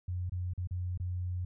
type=tone with dropouts; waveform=sine; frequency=90 Hz; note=F#2; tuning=47 cents flat; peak=-32 dBFS; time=0.08-1.45 s; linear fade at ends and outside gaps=5 ms; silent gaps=0.296-0.32 / 0.536-0.577 / 0.673-0.709 / 0.976-0.999 s; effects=none